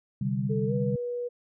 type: chord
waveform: sine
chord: C suspended second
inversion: none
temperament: just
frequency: 130.81 / 147.16 / 196.22 Hz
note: C3 / D3 / G3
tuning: 0 / +4 / +2 cents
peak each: -29 / -32 / -29 dBFS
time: 0.21-0.96 s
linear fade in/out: 5 ms
type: tone with pitch glide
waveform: sine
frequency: 440 to 485.4 Hz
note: A4 to B4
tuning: 0 to -30 cents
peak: -29 dBFS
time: 0.49-1.29 s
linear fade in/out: 20 ms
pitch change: +170 cents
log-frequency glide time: 0.66-0.73 s
effects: none